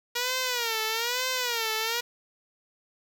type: tone with vibrato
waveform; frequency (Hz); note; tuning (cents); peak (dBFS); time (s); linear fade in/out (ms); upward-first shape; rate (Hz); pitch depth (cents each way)
5% pulse; 475.1; A#4; +33; -15; 0.15-2.01; 10; sine; 1.1; 140
effects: 9-bit